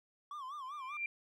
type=tone with vibrato; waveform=triangle; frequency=1110 Hz; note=C#6; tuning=2 cents sharp; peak=-40 dBFS; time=0.31-0.97 s; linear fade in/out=2 ms; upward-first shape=sine; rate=5.1 Hz; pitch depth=150 cents each way
type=tone with exponential growth; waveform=sine; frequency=2371 Hz; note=D7; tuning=16 cents sharp; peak=-32 dBFS; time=0.66-1.06 s; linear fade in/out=2 ms; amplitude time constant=86 ms
effects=none